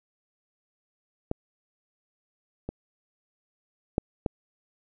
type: clicks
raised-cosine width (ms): 2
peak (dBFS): -14 / -19 / -9 / -12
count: 4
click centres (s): 1.314 / 2.69 / 3.981 / 4.262
effects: none